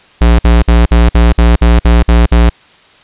square tone bursts, 58.27 Hz, A#1, in tune, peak -4 dBFS, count 10, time 0.21-2.496 s, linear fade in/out 5 ms, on 180 ms, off 54 ms, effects white hiss -43 dBFS RMS until 3.03 s + resampled to 8000 Hz

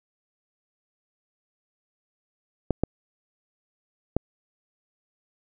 clicks, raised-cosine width 2 ms, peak -8 dBFS, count 3, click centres 2.707 / 2.836 / 4.166 s, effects none

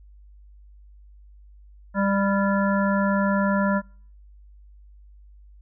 harmonic tone with a mistuned harmonic, 198.2 Hz, G3, 19 cents sharp, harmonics 1 / 3 / 5 / 7 / 9, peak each -21 / -26 / -28 / -29 / -31 dBFS, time 1.94-3.82 s, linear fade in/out 50 ms, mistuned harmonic 9, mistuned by -57 cents, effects noise-tail reverb RT60 0.5 s tail -25 dB re dry + added 50 Hz sine -46 dBFS peak until 5.61 s

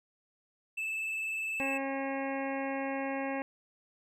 triangle tone with vibrato, 2628 Hz, E7, 6 cents flat, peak -31 dBFS, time 0.77-1.78 s, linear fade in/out 10 ms, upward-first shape triangle, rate 20 Hz, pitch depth 33 cents each way
harmonic tone, 271.7 Hz, C#4, 35 cents flat, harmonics 1 / 2 / 3 / 4 / 6 / 7 / 8 / 9 / 10, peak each -36 / -37 / -39 / -45 / -45 / -45 / -45 / -49 / -49 dBFS, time 1.6-3.42 s, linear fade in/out 0 ms
effects none

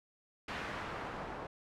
white noise with low-pass filter sweep, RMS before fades -42 dBFS, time 0.48-1.47 s, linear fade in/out 5 ms, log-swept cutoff 1900 to 880 Hz, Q 0.93, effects none

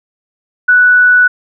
sine tone, 1480 Hz, F#6, in tune, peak -4 dBFS, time 0.68-1.28 s, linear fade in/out 10 ms, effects none

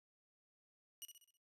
10% pulse tone with echo, 2914 Hz, F#7, 27 cents flat, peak -38 dBFS, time 1.02-1.05 s, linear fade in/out 0 ms, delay 64 ms, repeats 5, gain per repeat -6 dB, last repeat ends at 1.37 s, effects noise-tail reverb RT60 0.1 s tail -19 dB re dry + resampled to 32000 Hz

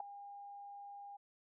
sine tone with ADSR envelope, 807 Hz, G#5, 50 cents flat, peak -33 dBFS, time 0-1.17 s, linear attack 4 ms, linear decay 4 ms, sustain -15 dB, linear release 10 ms, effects none

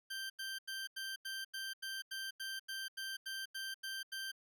20% pulse tone bursts, 1568 Hz, G6, in tune, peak -36 dBFS, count 15, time 0.1-4.318 s, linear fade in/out 10 ms, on 200 ms, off 87 ms, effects none

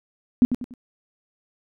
sine tone with echo, 246.9 Hz, B3, in tune, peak -10 dBFS, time 0.42-0.45 s, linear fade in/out 0 ms, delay 96 ms, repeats 3, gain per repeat -9 dB, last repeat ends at 0.738 s, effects none

